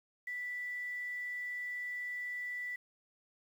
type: tone with quantisation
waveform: sine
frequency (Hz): 1972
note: B6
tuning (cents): -3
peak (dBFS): -37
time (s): 0.27-2.76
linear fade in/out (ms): 5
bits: 10
effects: none